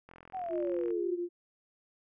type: click train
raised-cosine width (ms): 0.5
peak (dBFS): -36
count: 36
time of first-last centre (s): 0.09-0.906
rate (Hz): 42.9
type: exponential sweep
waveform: sine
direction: down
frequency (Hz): 777 to 349.2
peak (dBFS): -34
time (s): 0.33-1.19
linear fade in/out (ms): 20
type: tone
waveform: sine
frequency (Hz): 349.2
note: F4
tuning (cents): 0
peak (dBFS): -31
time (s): 0.49-1.29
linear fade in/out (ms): 50
effects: none